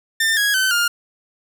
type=tone with pitch steps; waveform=sawtooth; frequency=1797 / 1657.4 / 1528.6 / 1409.9 Hz; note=A6 / G#6 / G6 / F6; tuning=+36 / -4 / -44 / +16 cents; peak=-12 dBFS; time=0.2-0.88 s; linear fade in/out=5 ms; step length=170 ms; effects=none